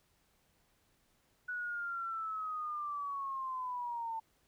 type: linear sweep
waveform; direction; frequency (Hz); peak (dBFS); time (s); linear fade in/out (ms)
sine; down; 1480 to 890; -36; 1.48-4.2; 10
effects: pink hiss -73 dBFS RMS until 4.47 s